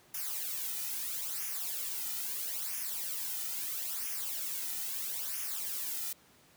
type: noise with flanger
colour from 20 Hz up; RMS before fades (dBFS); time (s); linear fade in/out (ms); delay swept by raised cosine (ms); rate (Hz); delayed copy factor
blue; -37; 0.14-6.13; 5; 0.24 to 1.84; 0.76; -0.75
effects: pink hiss -62 dBFS RMS until 6.56 s + high-pass 100 Hz 12 dB/octave